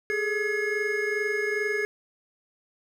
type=tone cluster; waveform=triangle; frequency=411.4 / 433.8 / 1689 / 2158 Hz; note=G#4 / A4 / G#6 / C#7; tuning=-16 / -25 / +29 / -47 cents; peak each=-27 / -30 / -28 / -30 dBFS; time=0.1-1.85 s; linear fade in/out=0 ms; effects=none